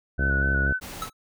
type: harmonic tone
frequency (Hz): 68.1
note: C#2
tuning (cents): -30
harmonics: 1 / 2 / 3 / 4 / 5 / 6 / 7 / 8 / 9 / 10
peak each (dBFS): -24 / -30 / -34 / -36 / -38 / -40 / -41 / -42 / -43 / -44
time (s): 0.18-0.73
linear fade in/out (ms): 10
type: tone with vibrato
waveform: sine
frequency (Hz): 1493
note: F#6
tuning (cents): +15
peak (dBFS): -23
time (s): 0.18-0.8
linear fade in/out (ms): 50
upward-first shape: square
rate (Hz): 4.1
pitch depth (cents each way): 23
type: noise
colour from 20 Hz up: pink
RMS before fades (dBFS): -38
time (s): 0.81-1.1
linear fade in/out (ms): 20
type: tone with exponential decay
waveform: square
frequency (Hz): 1300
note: E6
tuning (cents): -24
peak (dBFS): -26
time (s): 1.02-1.13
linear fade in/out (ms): 2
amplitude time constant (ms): 22
effects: none